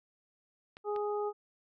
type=clicks; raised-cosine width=0.3 ms; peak=-32 dBFS; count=2; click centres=0.769 / 0.962 s
type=harmonic tone; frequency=415.3 Hz; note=G#4; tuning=in tune; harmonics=1 / 2 / 3; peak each=-32 / -38 / -42 dBFS; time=0.84-1.33 s; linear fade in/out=50 ms
effects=none